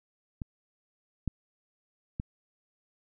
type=clicks; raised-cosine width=5 ms; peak=-23 / -17 / -20 dBFS; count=3; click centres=0.418 / 1.277 / 2.199 s; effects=none